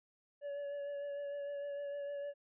triangle tone with vibrato, 570 Hz, C#5, 48 cents sharp, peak -37 dBFS, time 0.41-2.34 s, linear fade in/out 50 ms, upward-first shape triangle, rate 6.6 Hz, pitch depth 23 cents each way, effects resampled to 8000 Hz

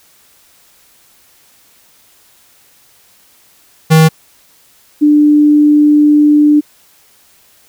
square / sine tone pair in turn, 159.1 / 296.9 Hz, D#3 / D4, +39 / +19 cents, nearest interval major seventh, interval 1080 cents, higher second, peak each -4 dBFS, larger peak neither, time 3.9-4.09 / 5.01-6.61 s, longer second, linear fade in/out 20 ms, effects white hiss -48 dBFS RMS until 7.68 s

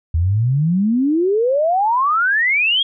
sine exponential sweep, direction up, 77.78 to 3322 Hz, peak -13 dBFS, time 0.14-2.83 s, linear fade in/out 5 ms, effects none

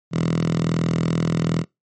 5% pulse tone with high-pass filter, 41.2 Hz, E1, in tune, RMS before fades -21 dBFS, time 0.11-1.65 s, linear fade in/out 50 ms, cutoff 150 Hz, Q 6.9, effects noise-tail reverb RT60 0.2 s tail -24 dB re dry + MP3 32 kbps

